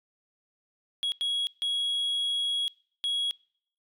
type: tone bursts at uneven times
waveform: sine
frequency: 3322 Hz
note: G#7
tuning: in tune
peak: -23 dBFS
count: 4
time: 1.03-1.12 / 1.21-1.47 / 1.62-2.68 / 3.04-3.31 s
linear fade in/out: 0 ms
effects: noise-tail reverb RT60 0.6 s tail -26 dB re dry + tanh soft clip ceiling -25 dBFS